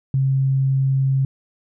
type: tone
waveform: sine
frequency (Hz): 134.5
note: C3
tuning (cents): +48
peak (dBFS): -15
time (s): 0.14-1.25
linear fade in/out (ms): 2
effects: none